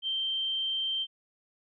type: tone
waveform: sine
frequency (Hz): 3136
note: G7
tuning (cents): 0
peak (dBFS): -28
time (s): 0.02-1.07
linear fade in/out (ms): 50
effects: none